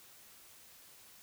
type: silence
effects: white hiss -58 dBFS RMS until 1.22 s